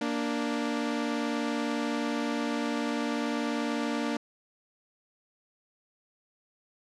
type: tone pair together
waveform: sawtooth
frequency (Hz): 233.1 / 293.5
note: A#3 / D4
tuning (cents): 0 / -1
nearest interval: major third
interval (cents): 399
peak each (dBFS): -27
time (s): 0.01-4.17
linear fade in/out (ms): 5
effects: low-pass 6000 Hz 12 dB/octave